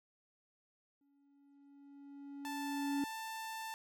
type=tone with exponential growth; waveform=triangle; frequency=281.1 Hz; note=C#4; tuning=24 cents sharp; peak=-30 dBFS; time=1.01-3.04 s; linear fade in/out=2 ms; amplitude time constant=440 ms
type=tone with pitch glide; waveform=sawtooth; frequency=880 to 888.2 Hz; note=A5 to A5; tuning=0 to +16 cents; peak=-38 dBFS; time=2.45-3.74 s; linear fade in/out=0 ms; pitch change=+16 cents; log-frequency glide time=2.89-3.16 s
effects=none